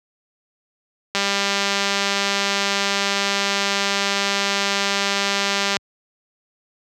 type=click train; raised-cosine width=0.2 ms; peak=-3 dBFS; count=920; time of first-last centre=1.15-5.768 s; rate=199 Hz; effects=high-pass 80 Hz 12 dB/octave